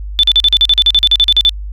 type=tone bursts; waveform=sine; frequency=3520 Hz; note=A7; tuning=in tune; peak=-5 dBFS; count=16; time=0.19-1.493 s; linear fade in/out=0 ms; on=43 ms; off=41 ms; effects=added 50 Hz sine -21 dBFS peak until 1.72 s